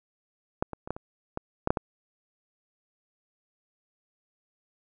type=clicks; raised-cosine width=1 ms; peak=-11 / -21 / -24 / -15 / -25 / -17 / -10 / -7 / -13 dBFS; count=9; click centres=0.625 / 0.733 / 0.875 / 0.906 / 0.965 / 1.374 / 1.674 / 1.705 / 1.772 s; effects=none